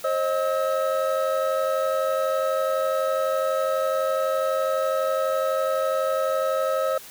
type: tone cluster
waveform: triangle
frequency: 533 / 625 / 1290 Hz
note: C5 / D#5 / E6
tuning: +32 / +8 / -38 cents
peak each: -22 / -24 / -26 dBFS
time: 0.04-6.98 s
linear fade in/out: 5 ms
effects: white hiss -43 dBFS RMS until 7.1 s